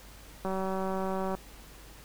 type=click train; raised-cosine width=1 ms; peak=-20 dBFS; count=172; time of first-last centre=0.45-1.35 s; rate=190 Hz; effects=added 50 Hz sine -51 dBFS peak until 2.04 s + pink hiss -52 dBFS RMS until 2.04 s